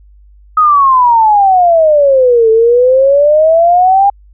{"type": "exponential two-way sweep", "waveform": "sine", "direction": "down then up", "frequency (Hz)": [1272, 440, 811], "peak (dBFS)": -4, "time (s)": [0.57, 4.1], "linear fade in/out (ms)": 5, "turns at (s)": 2.5, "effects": ["added 50 Hz sine -38 dBFS peak until 4.33 s"]}